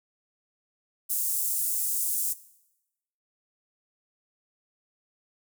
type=high-pass noise; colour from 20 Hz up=pink; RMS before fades=-28 dBFS; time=1.09-2.34 s; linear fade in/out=20 ms; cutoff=8300 Hz; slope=24 dB/octave; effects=noise-tail reverb RT60 0.9 s tail -18 dB re dry